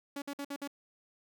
sawtooth tone bursts, 282.7 Hz, C#4, 34 cents sharp, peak -33 dBFS, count 5, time 0.16-0.676 s, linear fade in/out 5 ms, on 60 ms, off 54 ms, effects none

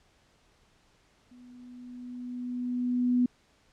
sine tone with level ramp, 246.9 Hz, B3, in tune, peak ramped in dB -50 to -20 dBFS, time 1.31-3.26 s, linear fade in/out 5 ms, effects pink hiss -65 dBFS RMS until 3.72 s + low-pass 7000 Hz 12 dB/octave

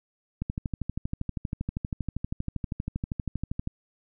click train, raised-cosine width 5 ms, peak -17 dBFS, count 42, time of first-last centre 0.42-3.674 s, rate 12.6 Hz, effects none

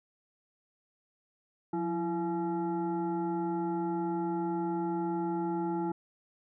sine tone with frequency modulation, 335.6 Hz, E4, 31 cents sharp, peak -29 dBFS, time 1.73-5.92 s, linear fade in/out 5 ms, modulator 513 Hz, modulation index 1, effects none

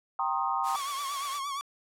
sine chord, C minor seventh, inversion second, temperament equal with one note detuned, 784 / 932.3 / 1063.6 / 1244.5 Hz, G5 / Bb5 / C6 / Eb6, 0 / 0 / +28 / 0 cents, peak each -32 dBFS, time 0.19-0.76 s, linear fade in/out 2 ms
white high-pass noise, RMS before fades -40 dBFS, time 0.63-1.41 s, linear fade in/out 50 ms, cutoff 560 Hz, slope 24 dB/octave
45% pulse tone with vibrato, 1119 Hz, C#6, 16 cents sharp, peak -32 dBFS, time 0.75-1.61 s, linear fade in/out 0 ms, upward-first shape triangle, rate 8.6 Hz, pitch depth 85 cents each way
effects low-pass 11000 Hz 12 dB/octave

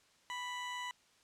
20% pulse tone with amplitude modulation, 987.8 Hz, B5, in tune, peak -33 dBFS, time 0.3-0.91 s, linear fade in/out 0 ms, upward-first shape sine, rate 167 Hz, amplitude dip 25%, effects white hiss -68 dBFS RMS until 1.23 s + low-pass 7000 Hz 12 dB/octave

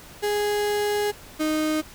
35% pulse tone pair in turn, 414.4 / 309.7 Hz, G#4 / D#4, -4 / -8 cents, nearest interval perfect fourth, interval 504 cents, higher first, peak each -20 dBFS, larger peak neither, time 0.22-1.12 / 1.39-1.82 s, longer first, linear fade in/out 20 ms, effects pink hiss -45 dBFS RMS until 1.94 s

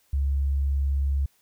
sine tone, 69.3 Hz, C#2, in tune, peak -21 dBFS, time 0.13-1.26 s, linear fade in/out 5 ms, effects white hiss -65 dBFS RMS until 1.41 s

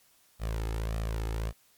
sawtooth tone with flanger, 55 Hz, A1, in tune, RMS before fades -32 dBFS, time 0.39-1.53 s, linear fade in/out 50 ms, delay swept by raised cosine 1.6 to 2.35 ms, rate 1.7 Hz, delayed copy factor +0.6, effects white hiss -64 dBFS RMS until 1.77 s + MP3 96 kbps

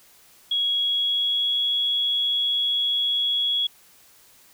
sine tone with pitch glide, 3322 to 3345 Hz, G#7 to G#7, 0 to +12 cents, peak -20 dBFS, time 0.51-3.67 s, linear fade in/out 5 ms, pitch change +12 cents, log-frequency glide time 0.76-1.63 s, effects white hiss -54 dBFS RMS until 4.53 s

